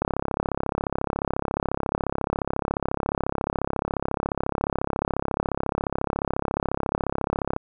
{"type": "click train", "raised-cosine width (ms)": 1, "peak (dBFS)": -10, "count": 259, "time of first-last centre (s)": [0.02, 7.564], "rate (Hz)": 34.2, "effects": []}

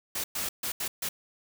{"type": "noise bursts at uneven times", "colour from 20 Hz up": "white", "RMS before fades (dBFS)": -32, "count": 5, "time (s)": [[0.15, 0.24], [0.35, 0.49], [0.63, 0.72], [0.8, 0.88], [1.02, 1.09]], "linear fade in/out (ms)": 5, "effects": []}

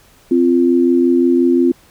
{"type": "tone pair together", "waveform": "sine", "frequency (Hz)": [260.2, 345.9], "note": ["C4", "F4"], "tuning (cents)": [-9, -17], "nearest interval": "perfect fourth", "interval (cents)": 492, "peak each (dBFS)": -12, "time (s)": [0.31, 1.72], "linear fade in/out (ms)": 5, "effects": ["pink hiss -49 dBFS RMS until 1.9 s"]}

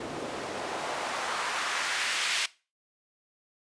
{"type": "noise with band-pass filter sweep", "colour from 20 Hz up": "white", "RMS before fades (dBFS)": -32, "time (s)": [0, 2.46], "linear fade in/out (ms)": 5, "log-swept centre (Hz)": [310, 2700], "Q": 1.1, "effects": ["noise-tail reverb RT60 0.3 s tail -19 dB re dry", "resampled to 22050 Hz"]}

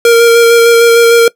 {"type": "tone with vibrato", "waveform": "square", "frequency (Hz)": 465.9, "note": "A#4", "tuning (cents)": -1, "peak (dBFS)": -3, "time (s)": [0.05, 1.28], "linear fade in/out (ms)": 2, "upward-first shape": "square", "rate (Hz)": 6.6, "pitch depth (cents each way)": 11, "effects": ["noise-tail reverb RT60 0.1 s tail -21 dB re dry"]}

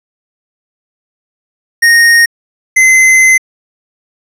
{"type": "tone pair in turn", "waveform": "square", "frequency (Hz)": [1858, 2055], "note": ["A#6", "C7"], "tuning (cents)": [-6, -32], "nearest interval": "major second", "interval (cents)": 174, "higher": "second", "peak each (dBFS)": -4, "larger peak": "neither", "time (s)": [[1.82, 2.26], [2.76, 3.38]], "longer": "second", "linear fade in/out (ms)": 10, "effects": ["low-pass 12000 Hz 12 dB/octave"]}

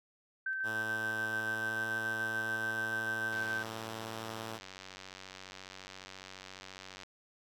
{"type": "tone with tremolo", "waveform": "sine", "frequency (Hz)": 1549, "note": "G6", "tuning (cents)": -21, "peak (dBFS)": -32, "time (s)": [0.46, 3.63], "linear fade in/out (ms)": 5, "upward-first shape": "square", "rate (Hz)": 6.9, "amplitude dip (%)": 25}
{"type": "tone with pitch glide", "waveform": "5% pulse", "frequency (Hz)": [110, 111.54], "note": ["A2", "A2"], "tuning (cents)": [0, 24], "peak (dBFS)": -29, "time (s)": [0.63, 4.6], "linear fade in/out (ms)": 50, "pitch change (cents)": 24, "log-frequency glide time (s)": [1.44, 1.82]}
{"type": "click train", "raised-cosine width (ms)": 0.2, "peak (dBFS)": -29, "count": 351, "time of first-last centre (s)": [3.33, 7.034], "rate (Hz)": 94.5}
{"effects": []}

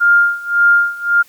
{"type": "tone with tremolo", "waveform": "sine", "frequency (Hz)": 1404, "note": "F6", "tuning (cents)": 9, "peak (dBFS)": -6, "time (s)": [0, 1.23], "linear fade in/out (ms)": 20, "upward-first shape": "sine", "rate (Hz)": 1.8, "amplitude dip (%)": 90, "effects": ["white hiss -48 dBFS RMS until 1.28 s"]}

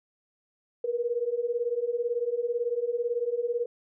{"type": "beating tone pair", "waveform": "sine", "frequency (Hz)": [466.2, 484.2], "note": ["A#4", "B4"], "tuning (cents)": [0, -34], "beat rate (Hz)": 18, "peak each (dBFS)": [-30, -28], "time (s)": [0.84, 3.66], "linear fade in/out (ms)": 5, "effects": []}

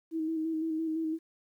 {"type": "tone with vibrato", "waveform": "sine", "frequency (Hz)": 320, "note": "D#4", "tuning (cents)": 49, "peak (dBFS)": -29, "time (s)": [0.11, 1.19], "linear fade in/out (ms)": 50, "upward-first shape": "square", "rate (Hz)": 5.9, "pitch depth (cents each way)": 26, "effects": ["11-bit"]}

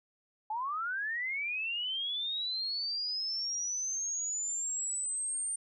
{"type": "linear sweep", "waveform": "sine", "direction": "up", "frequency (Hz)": [836, 8870], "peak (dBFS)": -32, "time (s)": [0.5, 5.56], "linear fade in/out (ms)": 5, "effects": []}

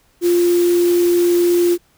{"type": "tone in noise", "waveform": "sine", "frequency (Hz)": 349.2, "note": "F4", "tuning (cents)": 0, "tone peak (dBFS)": -11, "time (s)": [0.21, 1.78], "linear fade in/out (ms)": 50, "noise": "white", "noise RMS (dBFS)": -29, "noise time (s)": [0.21, 1.78], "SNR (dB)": 15, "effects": ["pink hiss -57 dBFS RMS until 1.97 s"]}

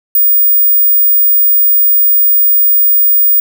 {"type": "tone", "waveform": "sine", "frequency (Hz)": 15000, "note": "A#9", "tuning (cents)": 10, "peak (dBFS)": -5, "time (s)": [0.15, 3.4], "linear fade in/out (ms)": 2, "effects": []}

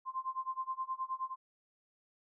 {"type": "tone with tremolo", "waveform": "sine", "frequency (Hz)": 1046.5, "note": "C6", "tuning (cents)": 0, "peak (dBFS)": -32, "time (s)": [0.05, 1.36], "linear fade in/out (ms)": 50, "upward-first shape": "sine", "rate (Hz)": 9.5, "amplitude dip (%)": 95, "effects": []}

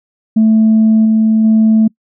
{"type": "tone with level steps", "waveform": "sine", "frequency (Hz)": 220, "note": "A3", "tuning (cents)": 0, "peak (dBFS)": [-4, -6, -4], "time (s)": [0.36, 1.88], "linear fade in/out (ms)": 10, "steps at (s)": [1.05, 1.44], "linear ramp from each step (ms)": 5, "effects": ["noise-tail reverb RT60 0.1 s tail -26 dB re dry", "tanh soft clip ceiling -3 dBFS"]}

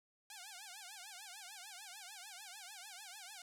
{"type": "tone with vibrato", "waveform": "5% pulse", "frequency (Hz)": 784, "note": "G5", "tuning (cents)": 0, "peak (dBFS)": -38, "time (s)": [0.3, 3.42], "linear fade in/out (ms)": 2, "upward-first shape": "triangle", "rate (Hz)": 6.7, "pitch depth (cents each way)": 220, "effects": []}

